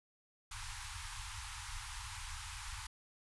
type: band-stop noise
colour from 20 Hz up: pink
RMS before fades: -45 dBFS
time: 0.51-2.87 s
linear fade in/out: 5 ms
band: 110 to 820 Hz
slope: 96 dB/octave
effects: resampled to 24000 Hz